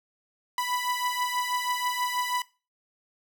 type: beating tone pair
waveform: sawtooth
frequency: 987.8 / 994 Hz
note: B5 / B5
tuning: 0 / +11 cents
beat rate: 6.2 Hz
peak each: -25 / -28 dBFS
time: 0.58-2.42 s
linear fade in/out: 2 ms
effects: noise-tail reverb RT60 0.3 s tail -19 dB re dry